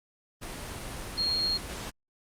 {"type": "tone in noise", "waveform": "sine", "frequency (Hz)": 4255, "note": "C8", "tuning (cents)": 28, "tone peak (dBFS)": -25, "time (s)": [1.17, 1.58], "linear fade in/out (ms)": 20, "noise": "pink", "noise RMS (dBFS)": -38, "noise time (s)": [0.41, 1.91], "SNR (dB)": 10, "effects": ["low-pass 11000 Hz 12 dB/octave", "Opus 32 kbps"]}